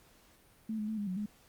sine tone with pitch steps, 220.2 / 211.8 / 219.1 / 205.2 / 183.9 / 208.8 Hz, A3 / G#3 / A3 / G#3 / F#3 / G#3, +2 / +34 / -7 / -21 / -10 / +10 cents, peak -33 dBFS, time 0.69-1.26 s, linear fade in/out 5 ms, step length 95 ms, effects pink hiss -63 dBFS RMS until 1.48 s + Opus 48 kbps

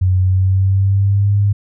sine tone with pitch glide, 92.5 to 101.46 Hz, F#2 to G#2, 0 to -40 cents, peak -10 dBFS, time 0.01-1.53 s, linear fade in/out 10 ms, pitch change +160 cents, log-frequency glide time 0.2-1.33 s, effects none

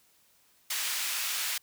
pink high-pass noise, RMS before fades -32 dBFS, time 0.7-1.58 s, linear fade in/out 5 ms, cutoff 2000 Hz, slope 12 dB/octave, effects white hiss -65 dBFS RMS until 1.62 s

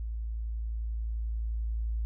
sine tone with level ramp, 55.7 Hz, A1, 22 cents sharp, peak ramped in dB -32 to -28 dBFS, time 0-2.05 s, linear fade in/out 0 ms, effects none

